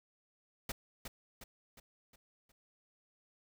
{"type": "noise with echo", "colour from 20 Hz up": "pink", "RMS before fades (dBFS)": -38, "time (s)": [0.69, 0.72], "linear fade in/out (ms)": 5, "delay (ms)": 360, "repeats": 5, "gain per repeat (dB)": -6, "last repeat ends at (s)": 2.52, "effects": []}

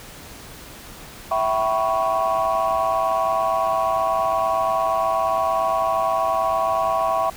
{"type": "chord", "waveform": "sine", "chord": "C# half-diminished seventh", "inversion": "first", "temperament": "equal with one note detuned", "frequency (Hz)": [659.3, 767.9, 987.8, 1108.7], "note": ["E5", "G5", "B5", "C#6"], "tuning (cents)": [0, -36, 0, 0], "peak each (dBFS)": [-21, -23, -25, -22], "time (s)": [1.31, 7.3], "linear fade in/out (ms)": 5, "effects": ["tanh soft clip ceiling -12 dBFS", "pink hiss -40 dBFS RMS until 7.36 s"]}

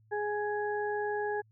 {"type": "harmonic tone", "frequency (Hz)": 416.6, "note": "G#4", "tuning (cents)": 5, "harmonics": [1, 2, 4], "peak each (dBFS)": [-32, -35, -38], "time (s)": [0.11, 1.42], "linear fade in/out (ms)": 20, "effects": ["added 109 Hz sine -61 dBFS peak until 1.51 s"]}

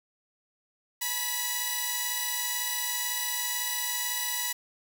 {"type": "tone cluster", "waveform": "5% pulse", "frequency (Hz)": [852, 974, 1966], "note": ["G#5", "B5", "B6"], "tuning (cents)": [44, -24, -8], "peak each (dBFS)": [-29, -21, -20], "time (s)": [1.01, 4.53], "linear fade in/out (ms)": 10, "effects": []}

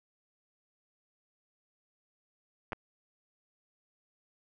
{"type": "clicks", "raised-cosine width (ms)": 0.5, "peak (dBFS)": -21, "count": 2, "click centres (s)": [2.722, 2.731], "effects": []}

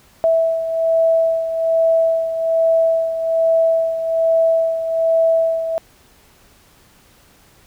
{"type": "beating tone pair", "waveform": "sine", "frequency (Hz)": [655, 656.2], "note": ["E5", "E5"], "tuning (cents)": [-11, -8], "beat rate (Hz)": 1.2, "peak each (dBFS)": [-14, -21], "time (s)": [0.24, 5.78], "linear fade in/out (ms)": 0, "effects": ["pink hiss -51 dBFS RMS until 7.66 s"]}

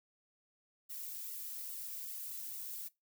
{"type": "noise with flanger", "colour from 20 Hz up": "violet", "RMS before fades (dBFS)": -44, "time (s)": [0.89, 2.89], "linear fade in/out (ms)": 20, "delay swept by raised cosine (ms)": [1.2, 2.9], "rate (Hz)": 2.4, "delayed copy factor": -0.65, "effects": ["noise-tail reverb RT60 0.2 s tail -21 dB re dry"]}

